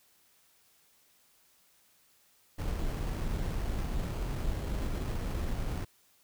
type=noise with sample-and-hold; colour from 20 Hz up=brown; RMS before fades=-33 dBFS; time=2.58-5.85 s; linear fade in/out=10 ms; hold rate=3675 Hz; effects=white hiss -66 dBFS RMS until 6.23 s